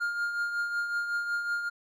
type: tone with tremolo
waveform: triangle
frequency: 1410 Hz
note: F6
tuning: 16 cents sharp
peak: -24 dBFS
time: 0-1.7 s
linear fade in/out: 20 ms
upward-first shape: triangle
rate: 5.4 Hz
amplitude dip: 55%
effects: none